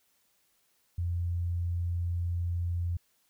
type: tone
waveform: sine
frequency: 86.7 Hz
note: F2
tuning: 12 cents flat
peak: -28 dBFS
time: 0.98-2.97 s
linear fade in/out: 5 ms
effects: white hiss -71 dBFS RMS until 3.29 s